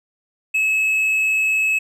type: tone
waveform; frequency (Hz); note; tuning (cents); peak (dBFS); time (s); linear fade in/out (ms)
triangle; 2584; E7; -35; -14; 0.54-1.79; 10
effects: none